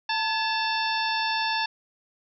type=harmonic tone with a mistuned harmonic; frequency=891 Hz; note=A5; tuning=22 cents sharp; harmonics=1 / 2 / 3 / 4 / 5 / 6; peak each=-27 / -30 / -32 / -33 / -34 / -35 dBFS; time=0.09-1.66 s; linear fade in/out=5 ms; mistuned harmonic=2; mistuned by=-74 cents; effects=none